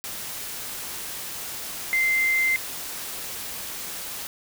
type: tone in noise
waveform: sine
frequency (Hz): 2083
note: C7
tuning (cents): -8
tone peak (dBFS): -19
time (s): 1.93-2.56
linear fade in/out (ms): 0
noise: white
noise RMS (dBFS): -34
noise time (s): 0.04-4.27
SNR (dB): +12
effects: none